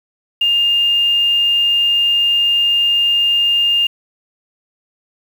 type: tone with quantisation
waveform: sine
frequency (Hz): 2812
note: F7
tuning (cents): +11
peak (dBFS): -11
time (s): 0.41-3.87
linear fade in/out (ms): 5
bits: 6
effects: none